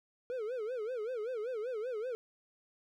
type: tone with vibrato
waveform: triangle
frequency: 466.2 Hz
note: A#4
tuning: in tune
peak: -33 dBFS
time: 0.3-2.15 s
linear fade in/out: 0 ms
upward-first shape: sine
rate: 5.2 Hz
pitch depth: 190 cents each way
effects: none